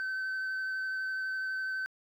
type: tone with vibrato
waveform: sine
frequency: 1534 Hz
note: G6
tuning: 38 cents flat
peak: -29 dBFS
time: 0-1.86 s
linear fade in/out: 0 ms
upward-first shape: sine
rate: 12 Hz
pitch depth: 9 cents each way
effects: tanh soft clip ceiling -31 dBFS + 11-bit